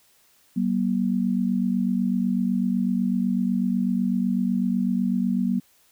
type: tone pair together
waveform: sine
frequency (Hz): 190.29 / 238.3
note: F#3 / A#3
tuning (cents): +49 / +38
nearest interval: major third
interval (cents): 389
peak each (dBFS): -23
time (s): 0.56-5.6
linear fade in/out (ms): 10
effects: white hiss -60 dBFS RMS until 5.91 s